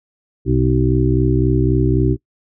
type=harmonic tone; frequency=63.8 Hz; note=C2; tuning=43 cents flat; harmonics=1 / 2 / 4 / 5 / 6; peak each=-19 / -16 / -22 / -19 / -20 dBFS; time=0.45-2.17 s; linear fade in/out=50 ms; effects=noise-tail reverb RT60 0.1 s tail -19 dB re dry